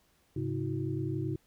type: tone cluster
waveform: sine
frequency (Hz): 104.7 / 135.7 / 318.9 / 366.2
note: G#2 / C#3 / D#4 / F#4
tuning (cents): +15 / -36 / +43 / -18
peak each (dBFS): -37 / -34 / -36 / -39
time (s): 0.36-1.36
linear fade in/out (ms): 5
effects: pink hiss -69 dBFS RMS until 1.46 s